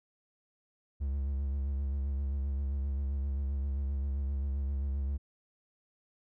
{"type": "tone with vibrato", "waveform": "triangle", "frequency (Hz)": 69, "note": "C#2", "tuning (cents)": -7, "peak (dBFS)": -28, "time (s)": [1, 5.18], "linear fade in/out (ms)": 20, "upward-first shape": "sine", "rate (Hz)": 7.6, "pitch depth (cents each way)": 51, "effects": []}